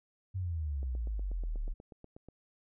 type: exponential sweep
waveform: sine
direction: down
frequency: 97.2 to 32.7 Hz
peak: -32 dBFS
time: 0.34-1.74 s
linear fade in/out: 20 ms
type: click train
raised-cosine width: 2 ms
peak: -36 dBFS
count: 13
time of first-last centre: 0.83-2.286 s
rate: 8.24 Hz
effects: none